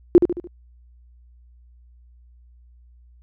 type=tone with echo; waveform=sine; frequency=350 Hz; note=F4; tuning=4 cents sharp; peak=-5 dBFS; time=0.15-0.18 s; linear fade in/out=0 ms; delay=73 ms; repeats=4; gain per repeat=-7 dB; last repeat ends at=0.472 s; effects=added 60 Hz sine -48 dBFS peak until 3.22 s